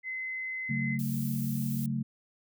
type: tone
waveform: sine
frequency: 2048 Hz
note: C7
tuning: 38 cents flat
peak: -33 dBFS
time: 0.03-0.99 s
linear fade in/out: 50 ms
type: chord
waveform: sine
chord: F# minor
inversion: second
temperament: just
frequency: 138.75 / 185 / 222 Hz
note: C#3 / F#3 / A3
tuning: +2 / 0 / +16 cents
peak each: -32 / -37 / -32 dBFS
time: 0.69-2.03 s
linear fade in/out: 10 ms
type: noise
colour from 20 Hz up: violet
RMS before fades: -42 dBFS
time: 0.99-1.86 s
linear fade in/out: 2 ms
effects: none